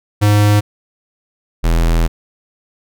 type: tone pair in turn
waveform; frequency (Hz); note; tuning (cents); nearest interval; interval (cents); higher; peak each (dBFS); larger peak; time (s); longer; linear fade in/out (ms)
square; 103.83 / 41.52; G#2 / E1; 0 / +13; octave + major third; 1587; first; -9 / -11; first; 0.21-0.61 / 1.63-2.08; second; 20
effects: none